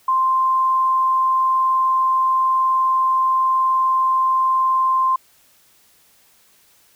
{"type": "tone", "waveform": "sine", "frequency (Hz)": 1046.5, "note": "C6", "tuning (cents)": 0, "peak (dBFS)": -14, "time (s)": [0.08, 5.16], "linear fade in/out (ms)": 5, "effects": ["white hiss -55 dBFS RMS until 6.95 s"]}